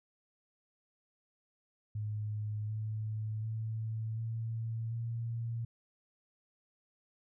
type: tone with pitch steps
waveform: sine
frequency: 106.1 / 108.45 / 110.86 / 113.32 / 115.84 Hz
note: G#2 / A2 / A2 / A#2 / A#2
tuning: +38 / -25 / +13 / -49 / -10 cents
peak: -34 dBFS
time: 1.95-5.65 s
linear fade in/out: 5 ms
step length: 740 ms
effects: none